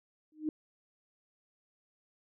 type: tone with exponential growth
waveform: sine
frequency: 308.1 Hz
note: D#4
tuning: 17 cents flat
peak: -26 dBFS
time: 0.32-0.49 s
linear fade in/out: 2 ms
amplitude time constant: 35 ms
effects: none